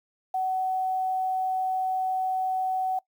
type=tone with quantisation; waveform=sine; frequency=751 Hz; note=F#5; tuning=26 cents sharp; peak=-24 dBFS; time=0.34-2.99 s; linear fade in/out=5 ms; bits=9; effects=noise-tail reverb RT60 0.1 s tail -21 dB re dry